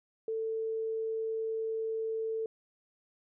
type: tone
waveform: sine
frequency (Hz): 445.1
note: A4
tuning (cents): +20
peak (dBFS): -31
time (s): 0.28-2.46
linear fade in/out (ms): 2
effects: none